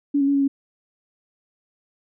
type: tone with pitch steps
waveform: sine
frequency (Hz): 285.4 / 276.3 / 282 / 278.1 / 275.6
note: D4 / C#4 / C#4 / C#4 / C#4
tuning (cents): -49 / -6 / +30 / +6 / -10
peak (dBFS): -16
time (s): 0.14-0.48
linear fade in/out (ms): 10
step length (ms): 68
effects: none